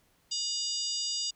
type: harmonic tone with a mistuned harmonic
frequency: 965 Hz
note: B5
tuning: 40 cents flat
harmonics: 3 / 4 / 5 / 6 / 7 / 8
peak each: -40 / -39 / -32 / -42 / -40 / -42 dBFS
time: 0.31-1.31 s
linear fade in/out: 10 ms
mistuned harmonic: 4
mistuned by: -90 cents
effects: pink hiss -68 dBFS RMS until 1.35 s